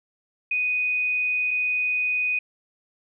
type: tone pair in turn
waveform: sine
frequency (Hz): 2489 / 2489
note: D#7 / D#7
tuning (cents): 0 / 0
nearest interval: unison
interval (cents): 0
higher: neither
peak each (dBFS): -21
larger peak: neither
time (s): 0.51-1.51 / 1.51-2.39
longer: first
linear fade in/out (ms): 5
effects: none